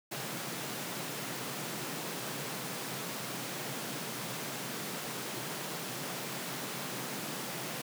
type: high-pass noise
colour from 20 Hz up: pink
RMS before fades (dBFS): -39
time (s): 0.11-7.82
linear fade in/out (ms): 10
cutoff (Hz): 120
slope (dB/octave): 96
effects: none